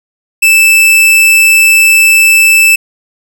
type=tone; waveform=45% pulse; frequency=2637 Hz; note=E7; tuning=in tune; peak=-3 dBFS; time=0.42-2.76 s; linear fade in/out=10 ms; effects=none